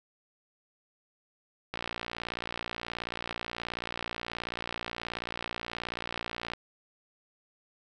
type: click train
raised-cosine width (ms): 0.3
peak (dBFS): -18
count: 282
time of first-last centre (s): 1.74-6.535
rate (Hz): 58.6
effects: none